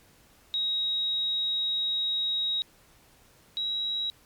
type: tone pair in turn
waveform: sine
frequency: 3800 / 3860 Hz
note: A#7 / B7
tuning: +33 / -40 cents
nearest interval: unison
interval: 27 cents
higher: second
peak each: -25 / -27 dBFS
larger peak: first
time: 0.54-2.62 / 3.57-4.1 s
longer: first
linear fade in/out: 0 ms
effects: pink hiss -59 dBFS RMS until 4.25 s + MP3 96 kbps